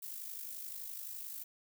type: noise with amplitude modulation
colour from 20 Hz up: violet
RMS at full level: -42 dBFS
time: 0.02-1.44 s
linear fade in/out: 10 ms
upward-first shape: sine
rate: 51.6 Hz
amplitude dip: 55%
effects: none